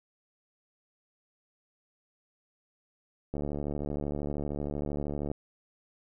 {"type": "click train", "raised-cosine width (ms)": 2, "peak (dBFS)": -21, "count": 145, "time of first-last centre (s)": [3.34, 5.315], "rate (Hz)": 72.9, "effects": []}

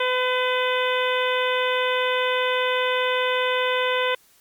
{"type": "harmonic tone", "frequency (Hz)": 505, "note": "B4", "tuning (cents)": 39, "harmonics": [1, 2, 3, 4, 5, 6, 7], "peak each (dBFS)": [-23, -26, -28, -29, -30, -31, -31], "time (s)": [0, 4.15], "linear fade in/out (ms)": 5, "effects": ["white hiss -57 dBFS RMS until 4.4 s", "MP3 96 kbps"]}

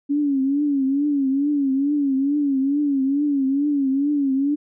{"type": "tone with vibrato", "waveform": "sine", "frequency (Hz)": 279.8, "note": "C#4", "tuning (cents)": 16, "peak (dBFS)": -17, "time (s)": [0.09, 4.56], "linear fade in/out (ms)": 20, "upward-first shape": "triangle", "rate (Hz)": 2.3, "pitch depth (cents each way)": 110, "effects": []}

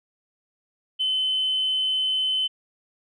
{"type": "tone", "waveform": "sine", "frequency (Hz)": 3048, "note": "G7", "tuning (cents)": -49, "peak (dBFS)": -20, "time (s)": [0.99, 2.48], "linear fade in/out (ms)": 20, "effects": ["tanh soft clip ceiling -16 dBFS"]}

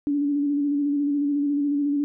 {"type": "tone with vibrato", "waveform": "sine", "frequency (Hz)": 287.3, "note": "D4", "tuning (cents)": -38, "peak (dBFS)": -20, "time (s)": [0.07, 2.04], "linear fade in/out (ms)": 0, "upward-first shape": "square", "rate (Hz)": 14, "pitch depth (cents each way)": 26, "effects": []}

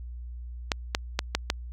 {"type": "clicks", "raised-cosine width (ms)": 0.2, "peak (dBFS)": -6, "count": 5, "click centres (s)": [0.718, 0.949, 1.191, 1.35, 1.501], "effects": ["added 60 Hz sine -36 dBFS peak until 1.72 s"]}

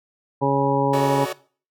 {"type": "harmonic tone", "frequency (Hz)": 138.59, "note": "C#3", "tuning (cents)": 0, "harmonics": [1, 2, 3, 4, 6, 7], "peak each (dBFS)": [-24, -24, -24, -24, -24, -24], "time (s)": [0.41, 1.26], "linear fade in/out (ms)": 20}
{"type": "chord", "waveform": "sawtooth", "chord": "D# half-diminished seventh", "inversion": "first", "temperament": "equal with one note detuned", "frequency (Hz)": [370, 440, 566, 622.3], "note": ["F#4", "A4", "C#5", "D#5"], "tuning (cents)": [0, 0, 36, 0], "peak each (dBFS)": [-27, -30, -26, -31], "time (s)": [0.93, 1.33], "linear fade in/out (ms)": 5}
{"effects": ["noise-tail reverb RT60 0.4 s tail -19 dB re dry"]}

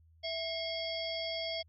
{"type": "harmonic tone with a mistuned harmonic", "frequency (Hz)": 659.3, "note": "E5", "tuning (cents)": 0, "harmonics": [1, 3, 5, 7, 8], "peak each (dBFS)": [-38, -43, -40, -42, -45], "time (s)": [0.23, 1.63], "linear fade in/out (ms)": 20, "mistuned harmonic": 3, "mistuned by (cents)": 140, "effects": ["added 81 Hz sine -60 dBFS peak until 1.68 s"]}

